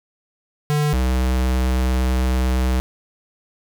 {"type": "tone pair in turn", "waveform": "square", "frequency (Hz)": [148.7, 63.65], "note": ["D3", "C2"], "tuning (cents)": [22, -47], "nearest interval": "octave + minor third", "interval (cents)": 1469, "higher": "first", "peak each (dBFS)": -17, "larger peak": "neither", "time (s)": [[0.7, 0.93], [0.93, 2.8]], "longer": "second", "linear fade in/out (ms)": 0, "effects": []}